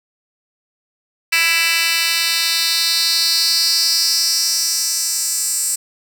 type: tone with high-pass filter sweep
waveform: 10% pulse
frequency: 331.5 Hz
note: E4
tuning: 10 cents sharp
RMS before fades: -17 dBFS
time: 1.32-5.76 s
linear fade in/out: 10 ms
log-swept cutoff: 2600 to 7700 Hz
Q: 3.5
effects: none